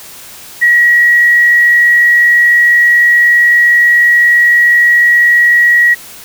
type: tone with frequency modulation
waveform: sine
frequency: 1913 Hz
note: A#6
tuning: 44 cents sharp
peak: -4 dBFS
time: 0.61-5.95 s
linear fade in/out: 20 ms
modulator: 70 Hz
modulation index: 0.24
effects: white hiss -32 dBFS RMS until 6.24 s